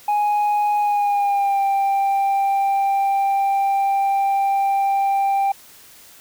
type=tone with pitch glide; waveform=sine; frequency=830.6 to 789 Hz; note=G#5 to G5; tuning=0 to +11 cents; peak=-13 dBFS; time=0.08-5.52 s; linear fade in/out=5 ms; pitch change=-89 cents; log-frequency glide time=0.79-1.63 s; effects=tanh soft clip ceiling -15 dBFS + white hiss -46 dBFS RMS until 6.2 s